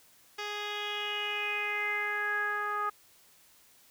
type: tone with low-pass filter sweep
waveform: 10% pulse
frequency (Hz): 415.3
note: G#4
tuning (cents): 0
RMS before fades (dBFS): -33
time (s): 0.38-2.9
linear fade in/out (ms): 10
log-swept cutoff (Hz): 4300 to 1300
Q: 5.9
effects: white hiss -61 dBFS RMS until 3.9 s